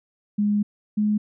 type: tone pair in turn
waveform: sine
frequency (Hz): 207 / 210.5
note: G#3 / G#3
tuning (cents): -5 / +24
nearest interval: unison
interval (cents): 29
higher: second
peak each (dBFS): -18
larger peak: neither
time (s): 0.38-0.63 / 0.97-1.18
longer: first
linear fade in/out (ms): 10
effects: none